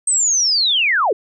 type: linear sweep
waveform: sine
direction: down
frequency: 8372 to 351.1 Hz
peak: -13 dBFS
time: 0.07-1.13 s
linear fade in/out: 5 ms
effects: none